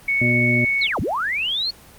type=tone; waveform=sine; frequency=2217 Hz; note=C#7; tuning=in tune; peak=-17 dBFS; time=0.08-0.87 s; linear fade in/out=5 ms
type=harmonic tone; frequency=120.9 Hz; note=B2; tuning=36 cents flat; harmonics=1 / 2 / 3 / 5; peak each=-21 / -21 / -28 / -29 dBFS; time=0.21-0.65 s; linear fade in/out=5 ms
type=linear two-way sweep; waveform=sine; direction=down then up; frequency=4435 to 47.91 to 4435 Hz; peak=-20 dBFS; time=0.81-1.71 s; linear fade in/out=10 ms; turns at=1 s
effects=pink hiss -46 dBFS RMS until 1.98 s + Opus 24 kbps